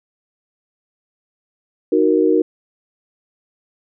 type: chord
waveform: sine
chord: D# minor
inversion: none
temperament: equal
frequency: 311.1 / 370 / 466.2 Hz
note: D#4 / F#4 / A#4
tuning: 0 / 0 / 0 cents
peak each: -16 dBFS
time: 1.92-2.42 s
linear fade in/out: 5 ms
effects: none